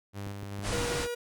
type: tone with tremolo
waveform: sawtooth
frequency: 100.2 Hz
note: G2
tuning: 38 cents sharp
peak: -32 dBFS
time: 0.13-0.88 s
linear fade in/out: 50 ms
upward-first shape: square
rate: 2.6 Hz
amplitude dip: 25%
type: click train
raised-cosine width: 3 ms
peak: -30 dBFS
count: 4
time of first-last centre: 0.27-0.753 s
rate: 6.21 Hz
type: low-pass noise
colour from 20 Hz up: pink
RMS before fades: -33 dBFS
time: 0.62-1.08 s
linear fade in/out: 50 ms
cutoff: 10000 Hz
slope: 48 dB/octave
type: tone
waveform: 45% pulse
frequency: 480 Hz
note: B4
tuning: 49 cents flat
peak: -32 dBFS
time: 0.72-1.15 s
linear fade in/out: 10 ms
effects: none